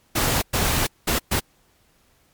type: noise bursts at uneven times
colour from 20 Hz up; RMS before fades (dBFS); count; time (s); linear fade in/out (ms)
pink; -21; 4; 0.15-0.42 / 0.53-0.87 / 1.07-1.19 / 1.31-1.4; 10
effects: pink hiss -61 dBFS RMS until 2.33 s + MP3 96 kbps